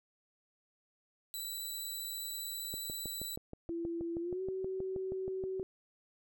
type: tone with vibrato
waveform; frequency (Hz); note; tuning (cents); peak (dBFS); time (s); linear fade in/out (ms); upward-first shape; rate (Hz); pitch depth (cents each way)
10% pulse; 3961; B7; +4; -32; 1.34-3.36; 0; triangle; 15; 12
type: click train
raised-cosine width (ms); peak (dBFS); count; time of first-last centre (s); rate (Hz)
2; -30; 19; 2.74-5.597; 6.3
type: tone with pitch glide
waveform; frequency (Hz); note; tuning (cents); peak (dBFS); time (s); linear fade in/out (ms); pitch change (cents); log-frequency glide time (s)
sine; 336.9 to 378.2; E4 to F#4; +38 to +38; -35; 3.69-5.63; 0; +200; 4.2-4.42
effects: none